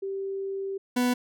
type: tone pair in turn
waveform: sine / 40% pulse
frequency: 390 / 247.4 Hz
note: G4 / B3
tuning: -9 / +3 cents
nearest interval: minor sixth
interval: 788 cents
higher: first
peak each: -29 / -21 dBFS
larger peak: second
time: 0.02-0.78 / 0.96-1.14 s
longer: first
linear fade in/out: 10 ms
effects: none